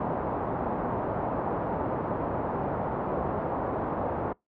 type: low-pass noise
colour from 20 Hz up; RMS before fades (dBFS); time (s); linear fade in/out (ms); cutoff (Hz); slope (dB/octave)
white; -30; 0-4.33; 5; 950; 24
effects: noise-tail reverb RT60 0.2 s tail -26 dB re dry + high-pass 60 Hz 12 dB/octave